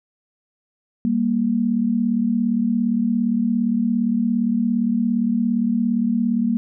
sine tone pair together, 197.61 / 235 Hz, G3 / A#3, +14 / +14 cents, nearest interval minor third, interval 300 cents, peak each -22 / -18 dBFS, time 1.05-6.57 s, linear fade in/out 0 ms, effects none

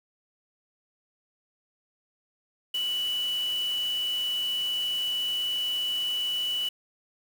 sine tone in noise, 2960 Hz, F#7, in tune, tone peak -26 dBFS, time 2.74-6.69 s, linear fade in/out 5 ms, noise white, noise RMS -43 dBFS, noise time 2.74-6.69 s, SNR +14 dB, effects none

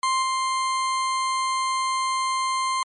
40% pulse tone with level steps, 1050 Hz, C6, 6 cents sharp, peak -19 / -21 dBFS, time 0.03-2.83 s, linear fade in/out 2 ms, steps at 0.22 s, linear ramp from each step 10 ms, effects MP3 48 kbps

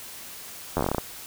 slowing click train, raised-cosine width 1 ms, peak -10 dBFS, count 11, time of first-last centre 0.77-0.983 s, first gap 11 ms, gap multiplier 1.14, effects white hiss -41 dBFS RMS until 1.26 s

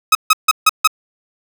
sawtooth tone bursts, 1272 Hz, D#6, 38 cents sharp, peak -3 dBFS, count 5, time 0.12-0.875 s, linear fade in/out 5 ms, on 31 ms, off 150 ms, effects none

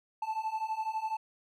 triangle beating tone pair, 870 / 882 Hz, A5 / A5, -20 / +4 cents, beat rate 12 Hz, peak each -34 / -32 dBFS, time 0.22-1.17 s, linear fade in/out 5 ms, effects none

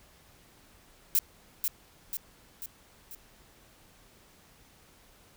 violet noise with echo, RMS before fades -24 dBFS, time 1.15-1.19 s, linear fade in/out 0 ms, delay 490 ms, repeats 4, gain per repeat -5 dB, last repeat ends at 3.15 s, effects pink hiss -59 dBFS RMS until 5.36 s

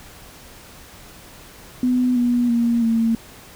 sine tone with pitch steps, 250.3 / 242.5 / 234.9 / 227.5 Hz, B3 / B3 / A#3 / A#3, +23 / -31 / +13 / -42 cents, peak -15 dBFS, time 1.83-3.15 s, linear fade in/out 2 ms, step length 330 ms, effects pink hiss -43 dBFS RMS until 3.55 s

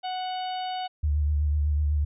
harmonic tone, 740 Hz, F#5, in tune, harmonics 1 / 2 / 3 / 4 / 5 / 6, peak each -29 / -45 / -47 / -39 / -44 / -46 dBFS, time 0.03-0.88 s, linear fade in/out 20 ms
sine tone with vibrato, 74.3 Hz, D2, 21 cents sharp, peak -21 dBFS, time 1.03-2.05 s, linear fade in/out 10 ms, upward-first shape triangle, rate 8 Hz, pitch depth 50 cents each way
effects none

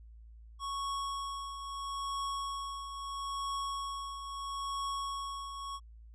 square tone with tremolo, 1107 Hz, C#6, 3 cents flat, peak -34 dBFS, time 0.59-5.8 s, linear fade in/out 50 ms, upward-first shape triangle, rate 0.76 Hz, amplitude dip 60%, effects added 56 Hz sine -50 dBFS peak until 6.14 s + resampled to 22050 Hz

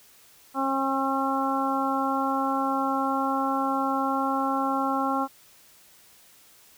harmonic tone, 269.9 Hz, C#4, 46 cents flat, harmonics 1 / 2 / 3 / 4 / 5, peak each -28 / -33 / -28 / -29 / -31 dBFS, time 0.54-5.28 s, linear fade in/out 50 ms, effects white hiss -55 dBFS RMS until 6.77 s

